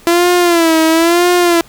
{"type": "tone with vibrato", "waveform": "sawtooth", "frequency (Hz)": 337.3, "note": "E4", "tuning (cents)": 40, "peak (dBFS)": -4, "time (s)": [0.07, 1.61], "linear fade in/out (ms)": 0, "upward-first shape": "sine", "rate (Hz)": 1, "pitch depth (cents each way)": 91, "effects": ["pink hiss -42 dBFS RMS until 1.68 s"]}